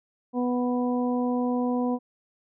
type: harmonic tone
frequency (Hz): 246.9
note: B3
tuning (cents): 0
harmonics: 1 / 2 / 3 / 4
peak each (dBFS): -24 / -30 / -34 / -36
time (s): 0.33-1.99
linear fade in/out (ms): 50
effects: none